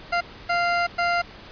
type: tone bursts at uneven times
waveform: 20% pulse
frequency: 695 Hz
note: F5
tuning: 9 cents flat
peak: -15 dBFS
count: 3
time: 0.12-0.21 / 0.49-0.87 / 0.98-1.22 s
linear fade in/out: 10 ms
effects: pink hiss -43 dBFS RMS until 1.51 s + resampled to 11025 Hz